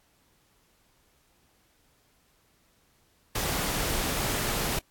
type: noise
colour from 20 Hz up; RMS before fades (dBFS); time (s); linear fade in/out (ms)
pink; -29; 3.35-4.79; 5
effects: pink hiss -66 dBFS RMS until 4.9 s + AAC 64 kbps

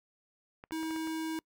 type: clicks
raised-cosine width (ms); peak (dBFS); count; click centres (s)
0.5; -32; 6; 0.639 / 0.709 / 0.831 / 0.908 / 0.962 / 1.073
type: tone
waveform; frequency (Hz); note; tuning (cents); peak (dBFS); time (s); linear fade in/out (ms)
square; 320; D#4; +49; -34; 0.72-1.39; 0
effects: noise-tail reverb RT60 0.1 s tail -26 dB re dry

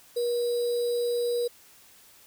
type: tone with sample-and-hold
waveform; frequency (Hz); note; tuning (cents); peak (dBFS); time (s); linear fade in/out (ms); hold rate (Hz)
sine; 479.5; A#4; +49; -24; 0.16-1.48; 10; 4410
effects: white hiss -55 dBFS RMS until 2.26 s

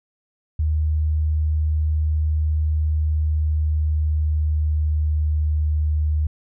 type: tone with pitch glide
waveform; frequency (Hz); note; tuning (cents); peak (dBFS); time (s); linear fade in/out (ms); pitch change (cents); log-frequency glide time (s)
sine; 77.1 to 76.21; D#2 to D#2; -15 to -35; -17; 0.59-6.27; 5; -20; 2.79-5.58
effects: none

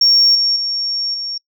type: tone with level steps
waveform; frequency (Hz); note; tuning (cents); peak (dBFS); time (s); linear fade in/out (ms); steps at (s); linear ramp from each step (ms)
sine; 5520; F8; -21; -7 / -12 / -17 / -21; 0.01-1.38; 5; 0.35 / 0.56 / 1.14; 2
effects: noise-tail reverb RT60 0.1 s tail -25 dB re dry + tanh soft clip ceiling -3 dBFS

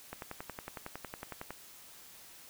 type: click train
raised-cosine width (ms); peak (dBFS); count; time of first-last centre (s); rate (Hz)
0.5; -25; 16; 0.13-1.506; 10.9
effects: white hiss -54 dBFS RMS until 2.49 s

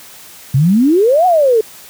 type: exponential two-way sweep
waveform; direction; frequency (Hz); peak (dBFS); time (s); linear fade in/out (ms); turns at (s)
sine; up then down; 126.1 to 753 to 425; -7; 0.54-1.61; 5; 1.26
effects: white hiss -37 dBFS RMS until 1.89 s + high-pass 60 Hz 12 dB/octave

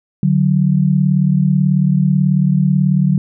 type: tone pair together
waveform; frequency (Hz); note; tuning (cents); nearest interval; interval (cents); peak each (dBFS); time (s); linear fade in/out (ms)
sine; 147.3 / 185.59; D3 / F#3; +6 / +6; major third; 400; -13; 0.23-3.18; 2
effects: none

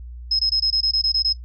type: tone bursts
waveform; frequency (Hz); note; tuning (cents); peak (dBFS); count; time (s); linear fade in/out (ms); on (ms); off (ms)
sine; 5140; E8; -45; -16; 10; 0.31-1.328; 5; 82; 22
effects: noise-tail reverb RT60 0.1 s tail -18 dB re dry + added 60 Hz sine -33 dBFS peak until 1.44 s

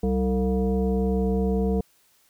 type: tone with frequency modulation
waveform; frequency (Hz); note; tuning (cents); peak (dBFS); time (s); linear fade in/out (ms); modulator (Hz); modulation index
sine; 192.7; G3; -29; -20; 0.03-1.81; 5; 258; 1.2
effects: white hiss -62 dBFS RMS until 2.29 s

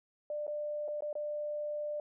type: tone with dropouts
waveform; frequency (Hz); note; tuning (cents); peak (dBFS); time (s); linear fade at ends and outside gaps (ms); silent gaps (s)
sine; 595; D5; +22; -34; 0.3-2; 2; 0.468-0.478 / 0.88-0.884 / 1.007-1.022 / 1.129-1.153
effects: none

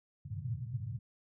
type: band-pass noise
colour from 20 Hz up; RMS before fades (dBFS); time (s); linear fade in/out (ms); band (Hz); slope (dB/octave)
pink; -39; 0.25-0.99; 10; 100 to 140; 48
effects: none

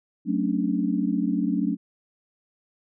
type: chord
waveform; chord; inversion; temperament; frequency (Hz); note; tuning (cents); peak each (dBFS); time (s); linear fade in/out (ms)
sine; D major seventh; first; equal with one note detuned; 185 / 220 / 273.5 / 293.7; F#3 / A3 / C#4 / D4; 0 / 0 / -23 / 0; -27; 0.25-1.77; 50
effects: none

